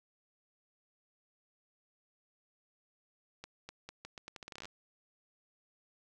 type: accelerating click train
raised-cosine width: 0.2 ms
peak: -28 dBFS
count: 17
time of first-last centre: 3.44-4.655 s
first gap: 250 ms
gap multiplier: 0.8
effects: none